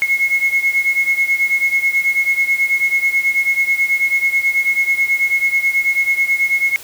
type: beating tone pair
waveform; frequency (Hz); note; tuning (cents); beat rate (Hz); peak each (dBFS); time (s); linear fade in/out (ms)
sine; 2170 / 2179.2; C#7 / C#7; -37 / -30; 9.2; -14 / -17; 0.02-6.76; 0
effects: tanh soft clip ceiling -6 dBFS + white hiss -36 dBFS RMS until 6.83 s